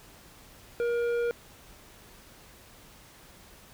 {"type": "tone with tanh clipping", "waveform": "sine", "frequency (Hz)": 473.8, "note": "A#4", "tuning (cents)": 28, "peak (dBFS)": -27, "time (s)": [0.8, 1.31], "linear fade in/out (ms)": 0, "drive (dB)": 10, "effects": ["pink hiss -53 dBFS RMS until 3.73 s"]}